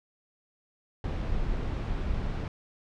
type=noise; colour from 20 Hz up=brown; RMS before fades=-30 dBFS; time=1.04-2.48 s; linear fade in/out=2 ms; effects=low-pass 4000 Hz 12 dB/octave